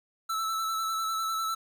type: tone with vibrato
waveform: square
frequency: 1318.5 Hz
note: E6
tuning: in tune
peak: -29 dBFS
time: 0.29-1.55 s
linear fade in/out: 10 ms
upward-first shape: square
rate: 10 Hz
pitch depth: 18 cents each way
effects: 10-bit